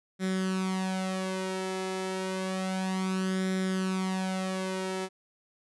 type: tone with flanger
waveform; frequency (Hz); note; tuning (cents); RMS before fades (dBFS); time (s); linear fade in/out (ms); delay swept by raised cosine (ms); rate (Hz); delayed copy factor
sawtooth; 188.2; F#3; +30; -31; 0.19-5.09; 50; 0.54 to 2.34; 0.3; +0.65
effects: resampled to 24000 Hz